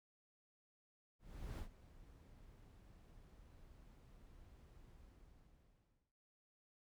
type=noise with ADSR envelope; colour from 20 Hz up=brown; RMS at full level=-45 dBFS; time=1.19-6.13 s; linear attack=400 ms; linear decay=93 ms; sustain=-17 dB; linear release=1200 ms; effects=noise-tail reverb RT60 0.3 s tail -26 dB re dry